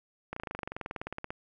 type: slowing click train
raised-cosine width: 0.5 ms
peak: -21 dBFS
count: 22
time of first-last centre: 0.33-1.305 s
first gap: 34 ms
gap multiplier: 1.03
effects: none